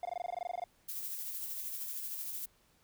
triangle tone bursts, 707 Hz, F5, 21 cents sharp, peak -32 dBFS, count 15, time 0.03-0.64 s, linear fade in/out 2 ms, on 22 ms, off 20 ms
violet noise with tremolo, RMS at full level -39 dBFS, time 0.88-2.46 s, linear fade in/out 10 ms, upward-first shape sine, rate 13 Hz, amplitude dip 35%
effects pink hiss -69 dBFS RMS until 2.83 s

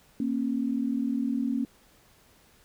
sine tone pair together, 233.1 / 272.9 Hz, A#3 / C#4, 0 / -27 cents, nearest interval minor third, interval 273 cents, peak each -28 dBFS, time 0.2-1.65 s, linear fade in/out 2 ms, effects pink hiss -60 dBFS RMS until 2.64 s

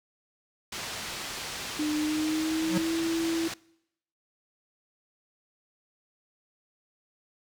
white low-pass noise, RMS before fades -37 dBFS, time 0.72-3.54 s, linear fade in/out 5 ms, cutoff 5500 Hz, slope 12 dB/octave
sine tone with pitch glide, 302.3 to 329.7 Hz, D#4 to E4, -50 to 0 cents, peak -26 dBFS, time 1.79-3.48 s, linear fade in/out 5 ms, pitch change +150 cents, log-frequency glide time 1.95-2.96 s
square tone with exponential growth, 182 Hz, F#3, 28 cents flat, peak -22 dBFS, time 2.62-2.78 s, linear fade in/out 5 ms, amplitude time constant 33 ms
effects noise-tail reverb RT60 0.8 s tail -24 dB re dry

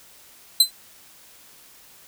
sawtooth tone with exponential decay, 4054 Hz, B7, 45 cents sharp, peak -5 dBFS, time 0.6-0.71 s, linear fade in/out 5 ms, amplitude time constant 22 ms, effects white hiss -50 dBFS RMS until 2.07 s

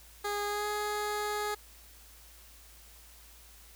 15% pulse tone with pitch glide, 410.9 to 418.1 Hz, G#4 to G#4, -18 to +12 cents, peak -25 dBFS, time 0.24-1.55 s, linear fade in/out 10 ms, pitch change +30 cents, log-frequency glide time 0.46-0.67 s, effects added 56 Hz sine -56 dBFS peak until 3.75 s + white hiss -56 dBFS RMS until 3.75 s

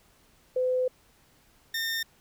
sine / 20% pulse tone pair in turn, 508 / 1818.7 Hz, B4 / A#6, +49 / -43 cents, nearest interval octave + minor seventh, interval 2208 cents, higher second, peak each -23 dBFS, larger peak neither, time 0.56-0.88 / 1.74-2.03 s, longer first, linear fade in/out 5 ms, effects pink hiss -62 dBFS RMS until 2.2 s

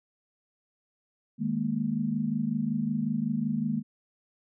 sine chord, D# suspended fourth, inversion none, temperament equal, 155.56 / 207.7 / 233.1 Hz, D#3 / G#3 / A#3, 0 / 0 / 0 cents, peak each -33 / -30 / -29 dBFS, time 1.38-3.83 s, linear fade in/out 50 ms, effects none

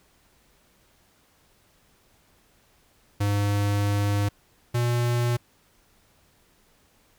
square tone pair in turn, 101.9 / 120.2 Hz, G#2 / B2, -32 / -46 cents, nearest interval minor third, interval 286 cents, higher second, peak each -22 dBFS, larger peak neither, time 3.2-4.29 / 4.74-5.37 s, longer first, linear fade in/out 10 ms, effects pink hiss -62 dBFS RMS until 7.18 s

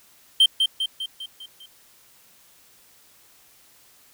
triangle tone with echo, 3136 Hz, G7, in tune, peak -10 dBFS, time 0.4-0.46 s, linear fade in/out 5 ms, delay 200 ms, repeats 6, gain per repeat -5 dB, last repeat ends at 1.66 s, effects white hiss -55 dBFS RMS until 4.13 s

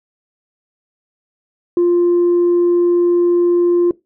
sine tone, 349.2 Hz, F4, in tune, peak -8 dBFS, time 1.77-3.91 s, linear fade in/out 2 ms, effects noise-tail reverb RT60 0.2 s tail -21 dB re dry + tanh soft clip ceiling -8 dBFS

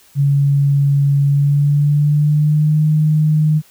sine tone with pitch glide, 141 to 153.76 Hz, C#3 to D#3, +30 to -20 cents, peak -10 dBFS, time 0.15-3.62 s, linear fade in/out 50 ms, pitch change +150 cents, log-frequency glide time 1.24-2.84 s, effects white hiss -49 dBFS RMS until 3.7 s

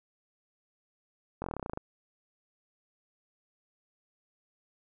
slowing click train, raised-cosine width 1 ms, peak -21 dBFS, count 13, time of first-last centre 1.42-1.774 s, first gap 21 ms, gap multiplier 1.06, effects none

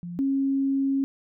sine tone pair in turn, 174 / 272.5 Hz, F3 / C#4, -6 / -29 cents, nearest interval minor sixth, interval 777 cents, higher second, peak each -32 / -21 dBFS, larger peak second, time 0.03-0.19 / 0.19-1.04 s, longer second, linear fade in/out 0 ms, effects none

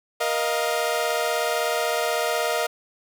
sawtooth chord, Bb suspended fourth, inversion none, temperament equal with one note detuned, 472.1 / 622.3 / 698.5 Hz, Bb4 / Eb5 / F5, +22 / 0 / 0 cents, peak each -23 / -22 / -23 dBFS, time 0.2-2.67 s, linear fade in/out 10 ms, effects none

